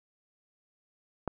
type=click; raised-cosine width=1 ms; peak=-17 dBFS; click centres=1.277 s; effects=none